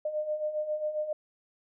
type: beating tone pair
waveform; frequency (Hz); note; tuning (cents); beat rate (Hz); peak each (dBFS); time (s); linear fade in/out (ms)
sine; 603 / 610.4; D5 / D#5; +46 / -33; 7.4; -36 / -30; 0.05-1.13; 5
effects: none